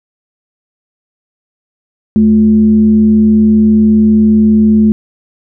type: tone with frequency modulation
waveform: sine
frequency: 216.3 Hz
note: A3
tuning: 29 cents flat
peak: -4 dBFS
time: 2.16-4.92 s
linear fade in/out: 0 ms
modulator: 140 Hz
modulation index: 0.33
effects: none